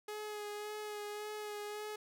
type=tone with vibrato; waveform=sawtooth; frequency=419.6 Hz; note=G#4; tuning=18 cents sharp; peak=-37 dBFS; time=0.08-1.96 s; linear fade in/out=5 ms; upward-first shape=sine; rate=1.8 Hz; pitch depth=20 cents each way; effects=none